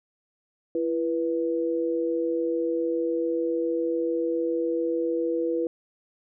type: tone pair together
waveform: sine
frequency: 335.8 / 488.7 Hz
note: E4 / B4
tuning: +32 / -18 cents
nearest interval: tritone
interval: 650 cents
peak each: -26 dBFS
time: 0.75-5.67 s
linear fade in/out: 2 ms
effects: none